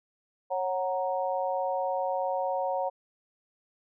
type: chord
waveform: sine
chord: F# major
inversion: second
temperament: equal with one note detuned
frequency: 548.9 / 740 / 932.3 Hz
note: C#5 / F#5 / A#5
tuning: -17 / 0 / 0 cents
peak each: -30 / -31 / -33 dBFS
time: 0.5-2.9 s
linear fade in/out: 20 ms
effects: none

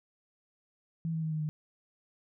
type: tone with pitch steps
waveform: sine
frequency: 163.7 / 160.89 / 158.12 / 155.41 / 152.74 Hz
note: E3 / E3 / D#3 / D#3 / D#3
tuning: -12 / -42 / +28 / -2 / -32 cents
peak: -30 dBFS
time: 1.05-1.49 s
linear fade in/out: 0 ms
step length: 88 ms
effects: none

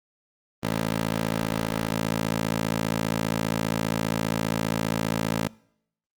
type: tone with high-pass filter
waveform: 15% pulse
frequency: 55 Hz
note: A1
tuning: in tune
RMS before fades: -27 dBFS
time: 0.63-5.48 s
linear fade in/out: 5 ms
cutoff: 190 Hz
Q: 0.74
effects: noise-tail reverb RT60 0.7 s tail -24 dB re dry + Opus 32 kbps

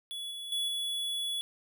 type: tone with level steps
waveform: square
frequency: 3400 Hz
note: G#7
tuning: 40 cents sharp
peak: -37 / -39 / -30 / -32 dBFS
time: 0.11-1.41 s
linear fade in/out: 0 ms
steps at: 0.31 / 0.52 / 0.68 s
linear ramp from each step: 2 ms
effects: none

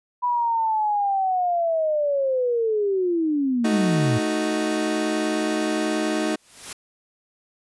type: linear sweep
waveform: sine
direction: down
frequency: 987.8 to 110 Hz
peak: -19 dBFS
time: 0.22-4.19 s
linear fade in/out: 20 ms
type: chord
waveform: 30% pulse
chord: D# diminished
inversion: second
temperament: equal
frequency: 220 / 311.1 / 370 Hz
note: A3 / D#4 / F#4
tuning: 0 / 0 / 0 cents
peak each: -25 / -21 / -26 dBFS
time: 3.64-6.36 s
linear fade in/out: 10 ms
type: noise with exponential growth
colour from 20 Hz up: white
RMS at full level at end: -31 dBFS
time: 6.27-6.73 s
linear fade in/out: 5 ms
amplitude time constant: 99 ms
effects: resampled to 24000 Hz

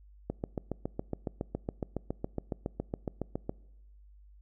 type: click train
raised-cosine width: 2 ms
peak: -19 dBFS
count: 24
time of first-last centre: 0.3-3.494 s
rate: 7.2 Hz
effects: noise-tail reverb RT60 1.0 s tail -24 dB re dry + added 50 Hz sine -53 dBFS peak until 4.41 s

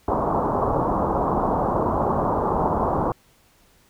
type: low-pass noise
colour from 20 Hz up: white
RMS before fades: -22 dBFS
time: 0.08-3.12 s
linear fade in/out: 2 ms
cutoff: 1100 Hz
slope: 48 dB/octave
effects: pink hiss -58 dBFS RMS until 3.89 s

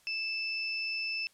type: tone pair together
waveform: sine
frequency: 2637 / 5274 Hz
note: E7 / E8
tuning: 0 / 0 cents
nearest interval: octave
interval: 1200 cents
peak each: -33 / -37 dBFS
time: 0.07-1.27 s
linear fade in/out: 0 ms
effects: white hiss -65 dBFS RMS until 1.33 s + low-pass 11000 Hz 12 dB/octave

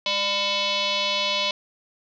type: tone with frequency modulation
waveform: sine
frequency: 206.3 Hz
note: G#3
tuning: 11 cents flat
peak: -21 dBFS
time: 0.06-1.51 s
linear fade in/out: 2 ms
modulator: 804 Hz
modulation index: 5.3
effects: none

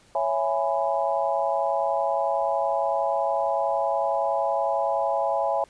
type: chord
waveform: sine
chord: C# minor seventh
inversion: none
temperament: just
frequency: 554.4 / 665.2 / 831.5 / 997.9 Hz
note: C#5 / E5 / G#5 / B5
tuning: 0 / +16 / +2 / +18 cents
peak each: -27 / -26 / -26 / -31 dBFS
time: 0.15-5.64 s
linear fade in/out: 2 ms
effects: pink hiss -57 dBFS RMS until 5.69 s + resampled to 22050 Hz

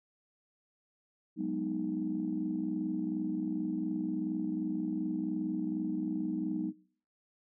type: chord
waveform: sine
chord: G# minor seventh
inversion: third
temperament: equal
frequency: 185 / 207.7 / 246.9 / 311.1 Hz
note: F#3 / G#3 / B3 / D#4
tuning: 0 / 0 / 0 / 0 cents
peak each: -37 / -38 / -38 / -34 dBFS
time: 1.36-6.73 s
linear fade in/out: 50 ms
effects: noise-tail reverb RT60 0.5 s tail -21 dB re dry + tanh soft clip ceiling -22 dBFS

